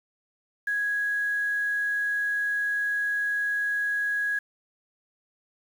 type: tone with quantisation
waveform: sine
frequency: 1661.2 Hz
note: G#6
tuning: in tune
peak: -24 dBFS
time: 0.67-4.39 s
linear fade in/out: 5 ms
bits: 8
effects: none